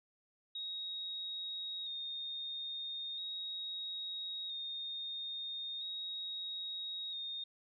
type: tone with vibrato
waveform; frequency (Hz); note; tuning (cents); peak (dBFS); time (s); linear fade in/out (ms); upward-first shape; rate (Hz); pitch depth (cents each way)
sine; 3729; A#7; 0; -39; 0.55-7.44; 5; square; 0.38; 23
effects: none